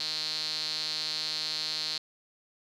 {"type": "tone with band-pass filter", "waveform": "sawtooth", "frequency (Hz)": 155.56, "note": "D#3", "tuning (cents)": 0, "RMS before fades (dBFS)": -33, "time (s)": [0, 1.98], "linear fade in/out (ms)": 5, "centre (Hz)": 4300, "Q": 8.3, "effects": []}